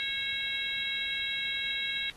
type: harmonic tone with a mistuned harmonic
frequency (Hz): 547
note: C#5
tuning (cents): -23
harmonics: 3 / 4 / 5 / 6 / 7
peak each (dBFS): -39 / -35 / -41 / -39 / -34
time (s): 0-2.1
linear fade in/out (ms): 0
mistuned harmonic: 5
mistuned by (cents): -20
effects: pink hiss -56 dBFS RMS until 2.16 s + AAC 32 kbps